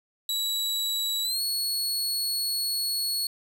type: tone with pitch glide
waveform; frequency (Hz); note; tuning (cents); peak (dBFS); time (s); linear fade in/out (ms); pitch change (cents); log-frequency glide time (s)
sawtooth; 3910 to 4364; B7 to C#8; -18 to -28; -23; 0.29-3.27; 2; +190; 1.23-1.41
effects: none